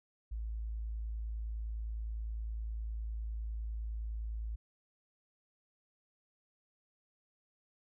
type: tone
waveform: sine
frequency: 54.9 Hz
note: A1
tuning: 3 cents flat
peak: -36 dBFS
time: 0.31-4.56 s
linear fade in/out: 10 ms
effects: none